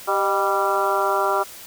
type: harmonic tone with a mistuned harmonic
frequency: 196 Hz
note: G3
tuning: in tune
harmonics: 2 / 3 / 4 / 5 / 6 / 7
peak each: -25 / -25 / -25 / -25 / -25 / -25 dBFS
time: 0.07-1.44 s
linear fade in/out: 20 ms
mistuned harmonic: 3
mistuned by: +65 cents
effects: white hiss -40 dBFS RMS until 1.66 s